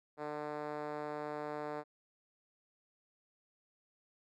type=tone with band-pass filter; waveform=5% pulse; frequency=149.4 Hz; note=D3; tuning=30 cents sharp; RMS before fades=-41 dBFS; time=0.17-1.84 s; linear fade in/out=50 ms; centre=500 Hz; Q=1.1; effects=none